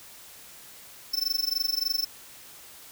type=tone with amplitude modulation; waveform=square; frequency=5310 Hz; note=E8; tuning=12 cents sharp; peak=-22 dBFS; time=1.13-2.05 s; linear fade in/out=10 ms; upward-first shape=sine; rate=23.4 Hz; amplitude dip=95%; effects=white hiss -48 dBFS RMS until 2.91 s